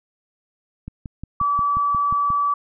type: click train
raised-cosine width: 5 ms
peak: -19 dBFS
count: 9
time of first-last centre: 0.88-2.303 s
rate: 5.62 Hz
type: tone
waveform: sine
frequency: 1151 Hz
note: D6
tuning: 35 cents flat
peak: -17 dBFS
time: 1.4-2.54 s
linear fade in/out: 5 ms
effects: none